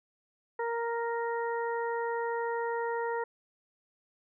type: harmonic tone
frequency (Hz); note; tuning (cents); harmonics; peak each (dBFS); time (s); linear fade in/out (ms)
466.2; A#4; 0; 1 / 2 / 3 / 4; -32 / -34 / -42 / -41; 0.59-3.24; 5
effects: none